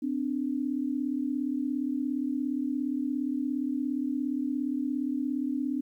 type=tone pair together; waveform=sine; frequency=256.5 / 293.7 Hz; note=C4 / D4; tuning=-34 / 0 cents; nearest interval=major second; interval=234 cents; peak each=-30 / -30 dBFS; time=0.02-5.81 s; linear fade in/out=10 ms; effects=11-bit